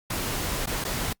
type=noise with dropouts; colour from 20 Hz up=pink; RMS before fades=-29 dBFS; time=0.1-1.13 s; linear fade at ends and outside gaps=5 ms; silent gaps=0.659-0.671 / 0.841-0.849 s; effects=noise-tail reverb RT60 0.1 s tail -26 dB re dry + Opus 48 kbps